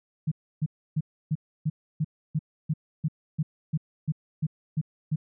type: tone bursts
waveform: sine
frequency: 154.5 Hz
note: D#3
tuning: 12 cents flat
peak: -22 dBFS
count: 15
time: 0.27-5.16 s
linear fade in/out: 10 ms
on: 46 ms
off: 300 ms
effects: none